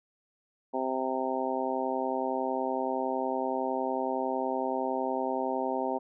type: harmonic tone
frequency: 130.81 Hz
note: C3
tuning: in tune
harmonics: 2 / 3 / 4 / 5 / 6 / 7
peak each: -35 / -35 / -35 / -35 / -35 / -35 dBFS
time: 0.73-5.99 s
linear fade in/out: 20 ms
effects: none